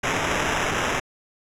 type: noise with sample-and-hold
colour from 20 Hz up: violet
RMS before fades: -24 dBFS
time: 0.03-1 s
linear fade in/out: 10 ms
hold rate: 4410 Hz
effects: low-pass 8000 Hz 12 dB/octave